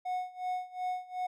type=tone with tremolo; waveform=triangle; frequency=732 Hz; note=F#5; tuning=19 cents flat; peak=-28 dBFS; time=0.05-1.27 s; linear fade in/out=10 ms; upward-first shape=sine; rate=2.7 Hz; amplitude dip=90%; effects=none